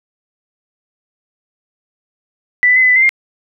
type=tone with pitch steps; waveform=sine; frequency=1979 / 1993 / 2043 / 2011 / 1993 / 2074 / 2117 Hz; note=B6 / B6 / C7 / B6 / B6 / C7 / C7; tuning=+3 / +15 / -42 / +31 / +15 / -16 / +20 cents; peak=-7 dBFS; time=2.63-3.092 s; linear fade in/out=0 ms; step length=66 ms; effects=none